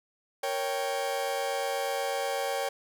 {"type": "chord", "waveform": "40% pulse", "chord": "G diminished", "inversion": "first", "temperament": "equal", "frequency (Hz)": [466.2, 554.4, 784], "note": ["Bb4", "Db5", "G5"], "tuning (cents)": [0, 0, 0], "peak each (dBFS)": [-35, -31, -32], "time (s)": [0.43, 2.69], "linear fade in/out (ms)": 5, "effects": []}